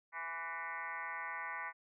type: tone with frequency modulation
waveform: sine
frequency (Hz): 1488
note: F#6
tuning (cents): +9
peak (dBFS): -39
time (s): 0.12-1.73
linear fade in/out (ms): 50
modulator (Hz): 164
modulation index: 3.9
effects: none